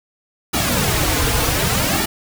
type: noise with flanger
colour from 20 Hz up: pink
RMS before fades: -18 dBFS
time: 0.53-2.06 s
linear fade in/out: 10 ms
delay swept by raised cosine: 1.9 to 5.4 ms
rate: 0.66 Hz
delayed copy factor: -0.8
effects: none

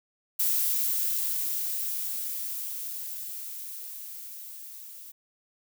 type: noise with level ramp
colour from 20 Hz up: violet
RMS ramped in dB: -25 to -45 dBFS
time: 0.39-5.12 s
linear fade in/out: 10 ms
effects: none

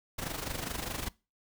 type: noise with amplitude modulation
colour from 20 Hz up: pink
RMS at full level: -34 dBFS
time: 0.18-1.09 s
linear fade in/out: 10 ms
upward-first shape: sine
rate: 24.9 Hz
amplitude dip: 70%
effects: noise-tail reverb RT60 0.3 s tail -23 dB re dry

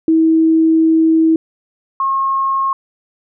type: tone pair in turn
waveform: sine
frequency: 322.3 / 1081.2 Hz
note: E4 / C#6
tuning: -39 / -44 cents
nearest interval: octave + major sixth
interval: 2095 cents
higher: second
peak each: -8 / -13 dBFS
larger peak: first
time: 0.08-1.36 / 2-2.73 s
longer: first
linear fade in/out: 2 ms
effects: none

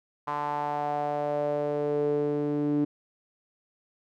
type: tone with band-pass filter sweep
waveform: sawtooth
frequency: 146.83 Hz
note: D3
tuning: in tune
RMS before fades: -28 dBFS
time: 0.27-2.85 s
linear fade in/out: 10 ms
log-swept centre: 1000 to 310 Hz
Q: 4.9
effects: none

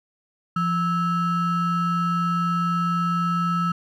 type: ring-modulated tone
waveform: triangle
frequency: 740 Hz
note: F#5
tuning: in tune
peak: -15 dBFS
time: 0.56-3.72 s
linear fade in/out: 5 ms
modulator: 568 Hz
effects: none

